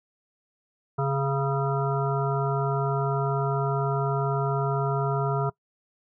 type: harmonic tone with a mistuned harmonic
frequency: 137.9 Hz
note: C#3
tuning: 9 cents flat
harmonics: 1 / 3 / 5 / 7 / 9 / 10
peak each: -25 / -30 / -32 / -33 / -35 / -35 dBFS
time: 0.98-5.5 s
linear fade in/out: 10 ms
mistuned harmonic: 10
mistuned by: -32 cents
effects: noise-tail reverb RT60 0.1 s tail -22 dB re dry